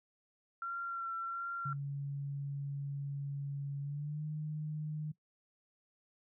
sine tone with vibrato, 1366 Hz, F6, 39 cents flat, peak -36 dBFS, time 0.62-1.73 s, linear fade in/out 2 ms, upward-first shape sine, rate 1.4 Hz, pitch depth 19 cents each way
sine tone with pitch glide, 140.8 to 152.66 Hz, C#3 to D#3, +27 to -33 cents, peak -36 dBFS, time 1.65-5.12 s, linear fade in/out 10 ms, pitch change +140 cents, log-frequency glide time 3.81-4.24 s
effects noise-tail reverb RT60 0.1 s tail -19 dB re dry

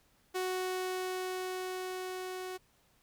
sawtooth tone with level ramp, 370 Hz, F#4, in tune, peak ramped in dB -28 to -35 dBFS, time 0.34-2.58 s, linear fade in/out 20 ms, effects pink hiss -69 dBFS RMS until 3.02 s

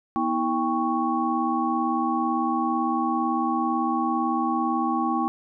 sine tone cluster, 243 / 320.9 / 794 / 1109 Hz, B3 / E4 / G5 / C#6, -28 / -46 / +22 / 0 cents, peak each -27 dBFS, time 0.16-5.28 s, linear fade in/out 0 ms, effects none

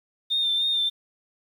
sine tone with vibrato, 3617 Hz, A7, 47 cents sharp, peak -20 dBFS, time 0.3-0.9 s, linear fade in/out 20 ms, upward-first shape sine, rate 3.3 Hz, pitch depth 33 cents each way, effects tanh soft clip ceiling -16 dBFS + 9-bit

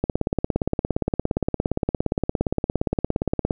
click train, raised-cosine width 2 ms, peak -7 dBFS, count 61, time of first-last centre 0.04-3.508 s, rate 17.3 Hz, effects none

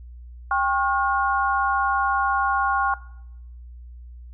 sine tone cluster, 795 / 1090 / 1426 Hz, G5 / C#6 / F6, +24 / -29 / +36 cents, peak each -23 dBFS, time 0.51-2.94 s, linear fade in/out 2 ms, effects noise-tail reverb RT60 0.8 s tail -20 dB re dry + added 60 Hz sine -38 dBFS peak until 4.33 s

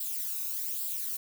violet noise with flanger, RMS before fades -34 dBFS, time 0-1.17 s, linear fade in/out 5 ms, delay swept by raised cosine 0.24 to 0.8 ms, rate 1.2 Hz, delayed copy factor +0.6, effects none

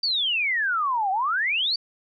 sine exponential two-way sweep, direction down then up, 4699 to 740 to 4699 Hz, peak -21 dBFS, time 0.03-1.76 s, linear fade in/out 5 ms, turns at 1.11 s, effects none

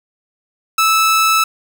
sawtooth tone, 1310 Hz, E6, 11 cents flat, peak -7 dBFS, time 0.78-1.44 s, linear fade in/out 5 ms, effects 7-bit

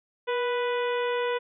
harmonic tone with a mistuned harmonic, 493.9 Hz, B4, in tune, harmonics 1 / 2 / 3 / 4 / 5 / 6 / 7, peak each -26 / -32 / -36 / -38 / -40 / -42 / -43 dBFS, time 0.27-1.39 s, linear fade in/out 20 ms, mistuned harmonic 1, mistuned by -40 cents, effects none

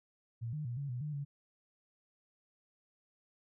sine tone with pitch steps, 116 / 151.5 / 120.3 / 141.1 / 123 / 150.3 / 142.1 Hz, A#2 / D#3 / B2 / C#3 / B2 / D3 / C#3, -8 / -46 / -45 / +31 / -7 / +40 / +43 cents, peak -36 dBFS, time 0.41-1.25 s, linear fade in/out 20 ms, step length 120 ms, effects none

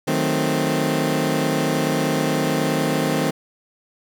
20% pulse chord, D# diminished seventh, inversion none, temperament equal, 155.56 / 185 / 220 / 261.6 Hz, D#3 / F#3 / A3 / C4, 0 / 0 / 0 / 0 cents, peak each -18 / -23 / -21 / -18 dBFS, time 0.07-3.31 s, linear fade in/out 10 ms, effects none

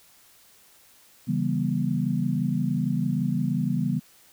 sine chord, C# half-diminished seventh, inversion none, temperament equal with one note detuned, 138.59 / 164.81 / 196 / 241.2 Hz, C#3 / E3 / G3 / B3, 0 / 0 / 0 / -41 cents, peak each -28 dBFS, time 1.27-4 s, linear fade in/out 20 ms, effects white hiss -56 dBFS RMS until 4.32 s

